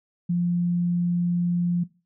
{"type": "tone", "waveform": "sine", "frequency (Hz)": 174.61, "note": "F3", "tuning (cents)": 0, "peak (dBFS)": -20, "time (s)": [0.29, 1.84], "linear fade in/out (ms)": 10, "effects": ["noise-tail reverb RT60 0.3 s tail -19 dB re dry"]}